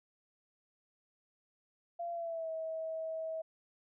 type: tone with pitch glide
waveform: sine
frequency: 686 to 643.8 Hz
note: F5 to E5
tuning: -31 to -41 cents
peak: -36 dBFS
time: 1.99-3.42 s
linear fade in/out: 10 ms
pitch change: -110 cents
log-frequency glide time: 2.12-2.5 s
effects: none